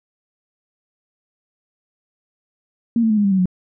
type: tone with pitch steps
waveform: sine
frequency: 232.5 / 223.3 / 214.4 / 205.9 / 197.78 / 189.94 / 182.42 Hz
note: A#3 / A3 / A3 / G#3 / G3 / F#3 / F#3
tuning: -4 / +26 / -45 / -15 / +16 / +46 / -24 cents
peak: -13 dBFS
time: 2.96-3.457 s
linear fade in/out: 2 ms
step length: 71 ms
effects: none